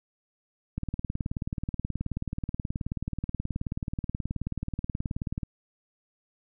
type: click train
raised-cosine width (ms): 5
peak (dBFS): -18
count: 88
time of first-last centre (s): 0.78-5.432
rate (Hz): 18.7
effects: none